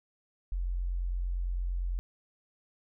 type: tone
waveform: sine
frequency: 44.4 Hz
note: F1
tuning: 29 cents sharp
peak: -29 dBFS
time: 0.52-1.99 s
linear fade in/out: 0 ms
effects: none